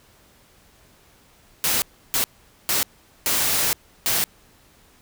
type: noise bursts at uneven times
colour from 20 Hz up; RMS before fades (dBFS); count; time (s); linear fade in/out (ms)
white; -21; 5; 1.64-1.82 / 2.14-2.24 / 2.69-2.83 / 3.26-3.73 / 4.06-4.24; 0
effects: pink hiss -55 dBFS RMS until 5.01 s